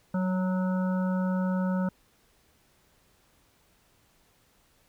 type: harmonic tone with a mistuned harmonic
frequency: 184.4 Hz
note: F#3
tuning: 6 cents flat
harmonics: 1 / 3 / 5 / 7 / 8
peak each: -25 / -35 / -39 / -42 / -43 dBFS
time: 0.14-1.89 s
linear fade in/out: 5 ms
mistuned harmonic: 1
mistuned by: +18 cents
effects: pink hiss -65 dBFS RMS until 4.88 s